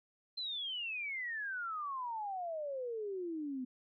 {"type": "exponential sweep", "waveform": "sine", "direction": "down", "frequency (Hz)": [4149, 248.2], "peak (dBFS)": -37, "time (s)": [0.37, 3.65], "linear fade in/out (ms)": 10, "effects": []}